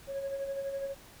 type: tone with tremolo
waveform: sine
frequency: 550 Hz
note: C#5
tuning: 14 cents flat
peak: -29 dBFS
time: 0.07-0.95 s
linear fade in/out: 50 ms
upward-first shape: sine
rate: 12 Hz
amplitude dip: 55%
effects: tanh soft clip ceiling -30 dBFS + pink hiss -54 dBFS RMS until 1.2 s